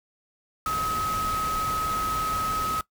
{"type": "tone in noise", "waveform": "sine", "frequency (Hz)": 1275, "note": "D#6", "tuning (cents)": 42, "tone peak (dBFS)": -25, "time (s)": [0.66, 2.81], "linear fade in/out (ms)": 2, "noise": "pink", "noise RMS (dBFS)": -34, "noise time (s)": [0.66, 2.81], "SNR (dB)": 6, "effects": ["noise-tail reverb RT60 0.1 s tail -19 dB re dry"]}